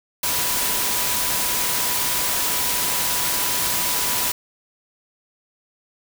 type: tone in noise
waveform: sine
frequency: 983 Hz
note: B5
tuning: 8 cents flat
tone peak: -33 dBFS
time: 0.23-4.32 s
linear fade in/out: 5 ms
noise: white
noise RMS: -22 dBFS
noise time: 0.23-4.32 s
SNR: -14 dB
effects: none